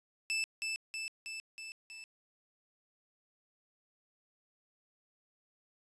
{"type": "tone with echo", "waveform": "sawtooth", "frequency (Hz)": 2637, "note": "E7", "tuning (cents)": 0, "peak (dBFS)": -28, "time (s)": [0.3, 0.44], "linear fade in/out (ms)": 0, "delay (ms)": 320, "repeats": 5, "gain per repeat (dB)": -3, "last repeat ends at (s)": 2.04, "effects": ["resampled to 22050 Hz", "11-bit"]}